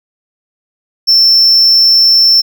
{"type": "tone", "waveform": "triangle", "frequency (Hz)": 5370, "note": "E8", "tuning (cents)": 31, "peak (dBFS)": -3, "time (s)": [1.07, 2.42], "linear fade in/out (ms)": 20, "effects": []}